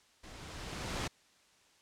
pink noise with level ramp, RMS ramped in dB -51 to -35 dBFS, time 0.23-1.08 s, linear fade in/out 10 ms, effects white hiss -66 dBFS RMS until 1.81 s + low-pass 7000 Hz 12 dB/octave

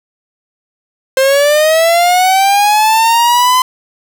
45% pulse linear sweep, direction up, 523.3 to 1024 Hz, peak -7 dBFS, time 1.17-3.62 s, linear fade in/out 2 ms, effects none

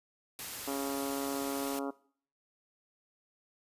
white noise, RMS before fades -41 dBFS, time 0.39-1.79 s, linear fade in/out 0 ms
harmonic tone, 138.59 Hz, C#3, in tune, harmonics 2 / 3 / 4 / 5 / 6 / 7 / 8 / 9 / 10, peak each -36 / -40 / -42 / -44 / -46 / -47 / -48 / -49 / -50 dBFS, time 0.67-1.91 s, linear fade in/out 10 ms
effects noise-tail reverb RT60 0.5 s tail -20 dB re dry + resampled to 32000 Hz

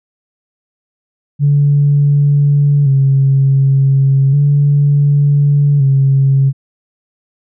sine tone with vibrato, 140 Hz, C#3, 18 cents sharp, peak -6 dBFS, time 1.39-6.53 s, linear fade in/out 50 ms, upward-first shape square, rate 0.34 Hz, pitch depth 46 cents each way, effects tanh soft clip ceiling -2 dBFS

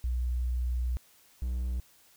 sine / triangle tone pair in turn, 61.4 / 61.9 Hz, B1 / B1, -9 / +5 cents, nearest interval unison, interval 14 cents, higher second, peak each -27 dBFS, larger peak neither, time 0.04-0.97 / 1.42-1.8 s, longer first, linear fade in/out 0 ms, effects white hiss -61 dBFS RMS until 2.16 s

